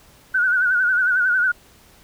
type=tone with vibrato; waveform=sine; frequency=1480 Hz; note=F#6; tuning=in tune; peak=-15 dBFS; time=0.34-1.52 s; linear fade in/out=10 ms; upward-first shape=sine; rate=11 Hz; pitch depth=74 cents each way; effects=pink hiss -51 dBFS RMS until 2.03 s